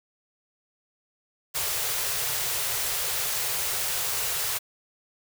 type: band-stop noise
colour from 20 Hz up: white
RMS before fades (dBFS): -28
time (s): 1.54-4.59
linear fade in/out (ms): 20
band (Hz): 160 to 370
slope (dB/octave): 96
effects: none